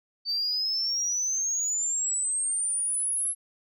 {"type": "exponential sweep", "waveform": "sine", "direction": "up", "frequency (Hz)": [4564, 11100], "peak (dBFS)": -24, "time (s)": [0.25, 3.35], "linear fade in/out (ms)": 50, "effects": ["tanh soft clip ceiling -21 dBFS"]}